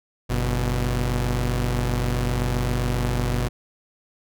sawtooth tone pair together, 47.65 / 122.3 Hz, G1 / B2, -48 / -16 cents, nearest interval octave + major third, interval 1632 cents, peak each -20 dBFS, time 0.29-3.49 s, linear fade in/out 20 ms, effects none

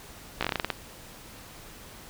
slowing click train, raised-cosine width 0.3 ms, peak -10 dBFS, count 10, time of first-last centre 0.41-0.703 s, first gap 16 ms, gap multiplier 1.17, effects pink hiss -47 dBFS RMS until 2.09 s

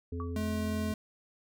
harmonic tone, 85.6 Hz, F2, 34 cents flat, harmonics 1 / 3 / 5, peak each -35 / -40 / -42 dBFS, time 0.12-0.93 s, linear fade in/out 5 ms
sine tone with exponential decay, 1141 Hz, C#6, 50 cents sharp, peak -36 dBFS, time 0.2-0.37 s, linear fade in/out 1 ms, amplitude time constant 35 ms
square tone, 214.2 Hz, A3, 46 cents flat, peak -33 dBFS, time 0.36-0.94 s, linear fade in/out 2 ms
effects none

